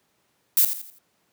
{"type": "noise with echo", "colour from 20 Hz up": "violet", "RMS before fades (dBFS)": -17, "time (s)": [0.57, 0.65], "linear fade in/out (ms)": 2, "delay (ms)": 84, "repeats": 4, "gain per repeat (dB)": -9, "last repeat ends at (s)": 0.986, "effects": ["pink hiss -68 dBFS RMS until 1.32 s", "high-pass 150 Hz 12 dB/octave"]}